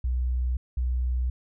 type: tone pair in turn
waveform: sine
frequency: 62.2 / 62.2 Hz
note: B1 / B1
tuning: +13 / +13 cents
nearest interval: unison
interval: 0 cents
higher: neither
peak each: -23 dBFS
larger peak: neither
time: 0.04-0.57 / 0.77-1.3 s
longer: neither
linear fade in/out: 5 ms
effects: none